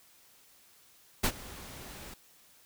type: noise with ADSR envelope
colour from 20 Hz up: pink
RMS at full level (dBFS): -25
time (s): 1.23-2.14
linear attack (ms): 16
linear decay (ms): 65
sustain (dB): -21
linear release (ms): 4
effects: white hiss -61 dBFS RMS until 2.65 s